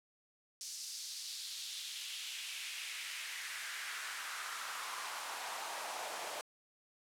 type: noise with high-pass filter sweep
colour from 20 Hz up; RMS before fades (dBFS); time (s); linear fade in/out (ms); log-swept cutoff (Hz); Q
pink; -43; 0.61-6.41; 0; 5500 to 630; 2.1
effects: low-pass 11000 Hz 12 dB/octave